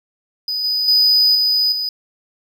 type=tone with level steps; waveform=triangle; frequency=4978 Hz; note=D#8; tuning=in tune; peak=-18 / -15 / -9 / -12 / -18 dBFS; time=0.48-1.89 s; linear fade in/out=2 ms; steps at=0.64 / 0.88 / 1.35 / 1.72 s; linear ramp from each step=2 ms; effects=none